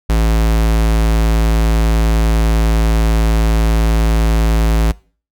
square tone, 55.1 Hz, A1, 3 cents sharp, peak -11 dBFS, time 0.09-4.92 s, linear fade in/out 10 ms, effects noise-tail reverb RT60 0.4 s tail -22 dB re dry

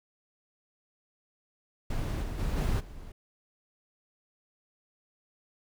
brown noise with level steps, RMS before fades -31 / -35 / -30 / -27 / -45 dBFS, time 1.9-3.12 s, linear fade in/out 5 ms, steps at 2.22 / 2.38 / 2.56 / 2.79 s, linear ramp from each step 20 ms, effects none

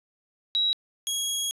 sine / 20% pulse tone pair in turn, 3870 / 3309 Hz, B7 / G#7, -36 / -7 cents, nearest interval minor third, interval 271 cents, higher first, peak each -21 dBFS, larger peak neither, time 0.55-0.73 / 1.07-1.51 s, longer second, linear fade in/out 0 ms, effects resampled to 32000 Hz + 10-bit

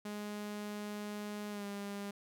sawtooth tone with pitch glide, 208 to 201.6 Hz, G#3 to G3, +3 to +49 cents, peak -36 dBFS, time 0.05-2.11 s, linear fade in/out 5 ms, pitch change -54 cents, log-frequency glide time 1.5-1.65 s, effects none

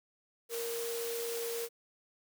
sine tone in noise, 466.2 Hz, A#4, in tune, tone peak -35 dBFS, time 0.49-1.69 s, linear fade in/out 50 ms, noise white, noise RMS -41 dBFS, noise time 0.49-1.69 s, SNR +3 dB, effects high-pass 300 Hz 12 dB/octave

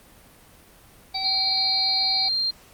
harmonic tone, 768 Hz, G5, 36 cents flat, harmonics 1 / 3 / 5 / 6, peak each -31 / -36 / -33 / -26 dBFS, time 1.14-2.29 s, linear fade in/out 10 ms
sine tone, 4186 Hz, C8, in tune, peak -21 dBFS, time 1.24-2.51 s, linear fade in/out 10 ms
effects pink hiss -51 dBFS RMS until 2.73 s + Opus 32 kbps

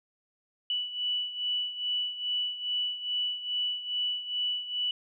sine beating tone pair, 2960 / 2962.4 Hz, F#7 / F#7, 0 / +1 cents, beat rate 2.4 Hz, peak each -30 / -35 dBFS, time 0.7-4.91 s, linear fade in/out 2 ms, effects none

